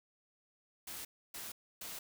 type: noise bursts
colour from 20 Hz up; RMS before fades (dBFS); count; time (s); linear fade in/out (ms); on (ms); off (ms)
white; -45; 3; 0.87-1.99; 5; 180; 290
effects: none